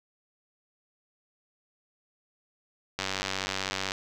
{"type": "click train", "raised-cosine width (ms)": 0.2, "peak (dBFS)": -12, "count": 90, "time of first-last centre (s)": [2.99, 3.919], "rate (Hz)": 95.8, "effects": []}